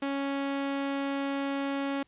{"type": "tone", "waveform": "sawtooth", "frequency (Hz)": 277.2, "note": "C#4", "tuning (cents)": 0, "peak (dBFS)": -25, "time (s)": [0.02, 2.03], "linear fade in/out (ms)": 5, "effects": ["pink hiss -68 dBFS RMS until 2.07 s", "resampled to 8000 Hz"]}